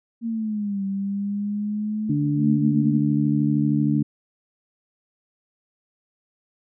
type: exponential two-way sweep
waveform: sine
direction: down then up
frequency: 233.1 to 194.6 to 233.1 Hz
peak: -23 dBFS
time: 0.21-3.01 s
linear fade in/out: 50 ms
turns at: 0.84 s
type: harmonic tone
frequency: 73 Hz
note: D2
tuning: 10 cents flat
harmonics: 2 / 3 / 4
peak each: -22 / -22 / -22 dBFS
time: 2.09-4.03 s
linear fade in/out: 10 ms
effects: none